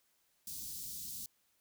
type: band-stop noise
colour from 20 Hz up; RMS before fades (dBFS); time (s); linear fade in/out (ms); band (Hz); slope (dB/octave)
white; -44; 0.47-1.26; 2; 250 to 4300; 24
effects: white hiss -75 dBFS RMS until 1.6 s